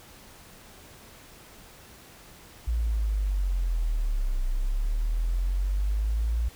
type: linear two-way sweep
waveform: sine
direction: down then up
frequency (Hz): 58.5 to 30.87 to 58.5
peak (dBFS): -23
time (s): 2.67-6.49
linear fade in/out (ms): 10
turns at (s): 4.44
effects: pink hiss -50 dBFS RMS until 6.55 s